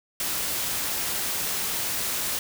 white noise, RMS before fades -28 dBFS, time 0.2-2.39 s, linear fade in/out 2 ms, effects none

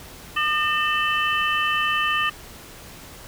harmonic tone with a mistuned harmonic, 605 Hz, D#5, 49 cents flat, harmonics 2 / 3 / 4 / 5, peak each -23 / -25 / -26 / -27 dBFS, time 0.36-2.3 s, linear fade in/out 10 ms, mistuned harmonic 4, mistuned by +150 cents, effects pink hiss -42 dBFS RMS until 3.27 s

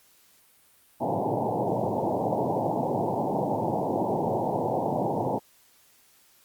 white band-pass noise, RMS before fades -27 dBFS, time 1-5.39 s, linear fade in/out 20 ms, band 100 to 920 Hz, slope 96 dB/octave, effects white hiss -60 dBFS RMS until 6.44 s + Opus 48 kbps

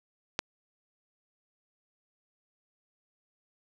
click, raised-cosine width 0.2 ms, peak -10 dBFS, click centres 0.391 s, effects none

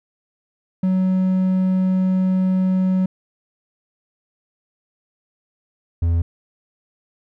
triangle tone pair in turn, 186.6 / 84.23 Hz, F#3 / E2, +15 / +38 cents, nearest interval octave + major second, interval 1377 cents, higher first, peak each -13 dBFS, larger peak neither, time 0.83-3.06 / 6.02-6.22 s, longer first, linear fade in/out 5 ms, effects none

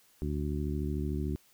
harmonic tone, 73.42 Hz, D2, in tune, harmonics 1 / 2 / 3 / 4 / 5, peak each -33 / -36 / -38 / -39 / -40 dBFS, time 0.22-1.36 s, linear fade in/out 0 ms, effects white hiss -64 dBFS RMS until 1.53 s

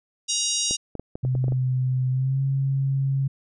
harmonic tone, 948 Hz, A#5, 29 cents sharp, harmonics 3 / 4 / 5 / 6 / 7 / 8 / 9 / 10, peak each -32 / -29 / -32 / -27 / -28 / -35 / -37 / -37 dBFS, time 0.28-0.77 s, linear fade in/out 20 ms
clicks, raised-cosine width 2 ms, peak -19 dBFS, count 9, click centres 0.71 / 0.953 / 0.996 / 1.155 / 1.25 / 1.352 / 1.442 / 1.482 / 1.522 s
sine tone with pitch glide, 128.4 to 136.04 Hz, C3 to C#3, -32 to -32 cents, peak -20 dBFS, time 1.23-3.28 s, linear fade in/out 10 ms, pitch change +100 cents, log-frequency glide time 2.1-2.41 s
effects none

